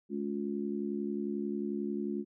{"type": "harmonic tone", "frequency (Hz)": 71.2, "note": "C#2", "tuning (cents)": 47, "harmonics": [3, 4, 5], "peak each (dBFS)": [-35, -38, -37], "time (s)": [0.09, 2.25], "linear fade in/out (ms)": 50, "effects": []}